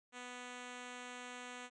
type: tone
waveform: 5% pulse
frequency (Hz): 247.3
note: B3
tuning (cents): +3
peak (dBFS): -35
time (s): 0.12-1.7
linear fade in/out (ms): 50
effects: resampled to 22050 Hz